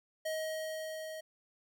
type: tone with level ramp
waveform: square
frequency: 631 Hz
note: D#5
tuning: 24 cents sharp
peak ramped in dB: -34 to -42 dBFS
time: 0.25-1.21 s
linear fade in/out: 10 ms
effects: none